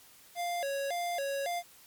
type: tone with vibrato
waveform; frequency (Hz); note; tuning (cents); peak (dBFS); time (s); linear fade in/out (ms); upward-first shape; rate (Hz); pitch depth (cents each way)
square; 622; D#5; -1; -32; 0.35-1.63; 50; square; 1.8; 200
effects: white hiss -57 dBFS RMS until 1.86 s + MP3 96 kbps